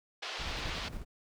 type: band-pass noise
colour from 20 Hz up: white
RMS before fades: -40 dBFS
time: 0.22-0.89 s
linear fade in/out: 10 ms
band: 420 to 4400 Hz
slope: 24 dB/octave
type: noise with tremolo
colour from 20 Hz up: brown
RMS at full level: -38 dBFS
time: 0.38-1.05 s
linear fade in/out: 50 ms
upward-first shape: square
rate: 11 Hz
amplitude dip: 45%
effects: none